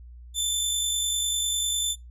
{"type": "tone with amplitude modulation", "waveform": "20% pulse", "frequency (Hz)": 3534, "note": "A7", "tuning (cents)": 7, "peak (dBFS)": -17, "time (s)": [0.34, 1.96], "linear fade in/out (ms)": 50, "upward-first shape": "sine", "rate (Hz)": 50, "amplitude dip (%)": 30, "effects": ["noise-tail reverb RT60 0.2 s tail -25 dB re dry", "added 60 Hz sine -42 dBFS peak until 2.1 s"]}